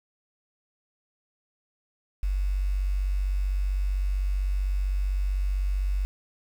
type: tone with quantisation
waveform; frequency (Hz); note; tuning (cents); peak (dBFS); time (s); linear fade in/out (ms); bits
sine; 47.83; G1; -42; -23; 2.23-6.05; 0; 8
effects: none